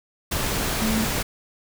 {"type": "tone in noise", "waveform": "sine", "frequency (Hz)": 220, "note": "A3", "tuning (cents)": 0, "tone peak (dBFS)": -22, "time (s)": [0.81, 1.05], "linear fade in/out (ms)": 10, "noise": "pink", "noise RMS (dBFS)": -25, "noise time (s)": [0.31, 1.23], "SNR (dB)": 0, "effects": []}